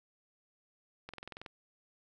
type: click train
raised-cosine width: 0.3 ms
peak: -28 dBFS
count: 9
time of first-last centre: 1.09-1.462 s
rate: 21.5 Hz
effects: none